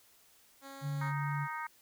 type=tone; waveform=10% pulse; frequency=273.6 Hz; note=C#4; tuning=23 cents flat; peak=-38 dBFS; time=0.61-1.13 s; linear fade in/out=50 ms
type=tone with vibrato; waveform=sine; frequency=144.2 Hz; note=D3; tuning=31 cents flat; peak=-33 dBFS; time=0.81-1.48 s; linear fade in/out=50 ms; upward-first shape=sine; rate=2.4 Hz; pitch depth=8 cents each way
type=harmonic tone; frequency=311.1 Hz; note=D#4; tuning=in tune; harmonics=3 / 4 / 5 / 6 / 7; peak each=-40 / -42 / -44 / -46 / -47 dBFS; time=1.01-1.67 s; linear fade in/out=5 ms
effects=white hiss -64 dBFS RMS until 1.81 s